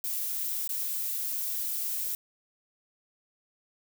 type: noise with dropouts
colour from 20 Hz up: violet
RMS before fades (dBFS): -32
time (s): 0.04-2.15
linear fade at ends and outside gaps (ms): 1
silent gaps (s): 0.676-0.692
effects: none